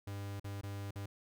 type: tone with dropouts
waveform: 45% pulse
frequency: 100 Hz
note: G2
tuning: 35 cents sharp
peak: -40 dBFS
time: 0.07-1.06 s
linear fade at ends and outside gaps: 5 ms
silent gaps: 0.398-0.443 / 0.612-0.633 / 0.909-0.957 s
effects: none